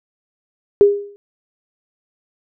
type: tone with exponential decay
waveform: sine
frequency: 406 Hz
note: G#4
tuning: 39 cents flat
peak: -3 dBFS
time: 0.81-1.16 s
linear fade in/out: 0 ms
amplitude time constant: 76 ms
effects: none